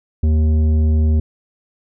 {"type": "tone with tanh clipping", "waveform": "triangle", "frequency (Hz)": 77.78, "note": "D#2", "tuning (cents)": 0, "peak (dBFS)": -13, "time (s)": [0.23, 1.2], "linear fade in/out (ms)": 5, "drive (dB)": 14, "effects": []}